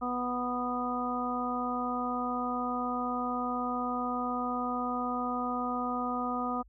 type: harmonic tone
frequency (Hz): 246.9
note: B3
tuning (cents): 0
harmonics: 1 / 2 / 3 / 4 / 5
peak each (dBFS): -34 / -40 / -36 / -40 / -34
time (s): 0.01-6.63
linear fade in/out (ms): 20
effects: added 50 Hz sine -55 dBFS peak until 6.68 s